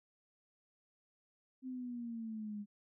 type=exponential sweep; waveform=sine; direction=down; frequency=261.2 to 203.4 Hz; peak=-40 dBFS; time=1.62-2.66 s; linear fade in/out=50 ms; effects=none